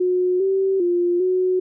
sine tone with pitch steps, 363.5 / 385.5 / 350.7 / 368.6 Hz, F#4 / G4 / F4 / F#4, -31 / -29 / +7 / -7 cents, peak -16 dBFS, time 0-1.6 s, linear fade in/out 10 ms, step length 400 ms, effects none

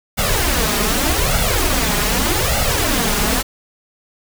pink noise with flanger, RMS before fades -17 dBFS, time 0.17-3.43 s, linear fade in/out 20 ms, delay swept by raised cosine 1.4 to 4.9 ms, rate 0.83 Hz, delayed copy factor +0.8, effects none

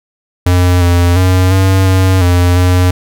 square tone with pitch steps, 89.6 / 87.4 / 92.3 / 95.2 / 94 / 88.6 / 90.3 Hz, F2 / F2 / F#2 / F#2 / F#2 / F2 / F#2, +45 / +2 / -4 / +50 / +28 / +25 / -42 cents, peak -7 dBFS, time 0.46-2.91 s, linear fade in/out 5 ms, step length 350 ms, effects none

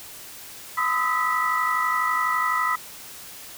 sine tone cluster, 1012 / 1248 / 1300 / 1960 Hz, B5 / D#6 / E6 / B6, +42 / +5 / -24 / -14 cents, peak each -26 dBFS, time 0.77-2.76 s, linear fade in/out 10 ms, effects white hiss -41 dBFS RMS until 3.57 s

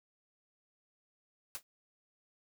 white noise with exponential decay, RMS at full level -36 dBFS, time 1.55-1.63 s, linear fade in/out 0 ms, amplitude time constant 16 ms, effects none

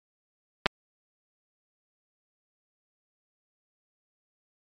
clicks, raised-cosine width 0.3 ms, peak -5 dBFS, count 2, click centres 0.659 / 0.664 s, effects MP3 96 kbps

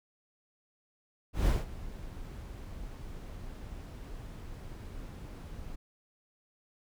brown noise with ADSR envelope, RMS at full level -25 dBFS, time 1.33-5.76 s, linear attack 140 ms, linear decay 180 ms, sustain -18 dB, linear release 12 ms, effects none

